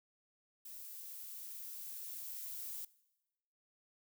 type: noise with level ramp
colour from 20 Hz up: violet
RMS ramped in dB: -50 to -44 dBFS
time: 0.65-2.85 s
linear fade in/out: 5 ms
effects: noise-tail reverb RT60 1.0 s tail -21 dB re dry